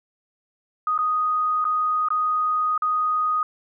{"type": "tone with dropouts", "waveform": "sine", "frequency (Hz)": 1244.5, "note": "D#6", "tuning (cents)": 0, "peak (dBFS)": -19, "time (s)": [0.87, 3.43], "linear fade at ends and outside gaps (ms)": 2, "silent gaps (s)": [[0.978, 0.988], [1.643, 1.651], [2.086, 2.104], [2.778, 2.821]], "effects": []}